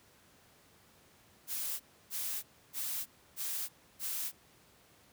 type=noise bursts; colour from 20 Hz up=blue; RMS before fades=-37 dBFS; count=5; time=1.47-4.32 s; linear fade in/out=50 ms; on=330 ms; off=300 ms; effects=pink hiss -63 dBFS RMS until 5.12 s + high-pass 80 Hz 12 dB/octave